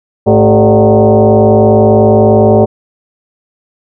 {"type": "tone with frequency modulation", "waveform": "sine", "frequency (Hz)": 106.5, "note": "G#2", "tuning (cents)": 44, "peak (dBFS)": -3, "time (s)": [0.26, 2.66], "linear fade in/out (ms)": 20, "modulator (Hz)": 163, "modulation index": 3.7, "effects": []}